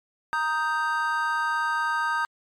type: chord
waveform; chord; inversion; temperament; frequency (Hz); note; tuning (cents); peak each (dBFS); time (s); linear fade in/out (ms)
triangle; Eb major; second; equal; 932.3 / 1244.5 / 1568; Bb5 / Eb6 / G6; 0 / 0 / 0; -26 / -26 / -25; 0.33-2.25; 0
effects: MP3 96 kbps